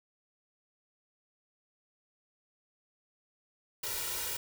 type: noise with comb filter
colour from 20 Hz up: white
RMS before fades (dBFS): -36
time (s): 3.83-4.37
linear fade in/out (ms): 5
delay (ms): 2.1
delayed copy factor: +0.85
effects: none